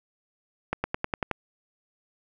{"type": "accelerating click train", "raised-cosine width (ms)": 0.5, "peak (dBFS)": -11, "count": 7, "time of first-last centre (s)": [0.73, 1.313], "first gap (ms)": 110, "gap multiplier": 0.95, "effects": []}